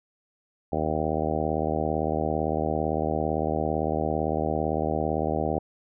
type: harmonic tone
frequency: 77.78 Hz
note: D#2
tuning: in tune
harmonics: 1 / 2 / 3 / 4 / 5 / 6 / 7 / 8 / 9 / 10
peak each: -33 / -33 / -33 / -33 / -33 / -33 / -33 / -33 / -33 / -33 dBFS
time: 0.72-5.59 s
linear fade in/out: 5 ms
effects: none